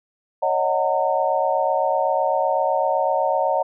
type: chord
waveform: sine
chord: D# minor seventh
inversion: third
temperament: equal with one note detuned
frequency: 554.4 / 622.3 / 740 / 914.2 Hz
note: C#5 / D#5 / F#5 / A#5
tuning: 0 / 0 / 0 / -34 cents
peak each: -23 dBFS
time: 0.42-3.63 s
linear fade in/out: 10 ms
effects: none